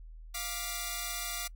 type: tone cluster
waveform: 5% pulse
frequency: 701 / 1177 / 1956 Hz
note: F5 / D6 / B6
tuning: +6 / +3 / -17 cents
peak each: -28 / -27 / -30 dBFS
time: 0.34-1.48 s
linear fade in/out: 10 ms
effects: noise-tail reverb RT60 0.1 s tail -25 dB re dry + added 40 Hz sine -45 dBFS peak until 1.55 s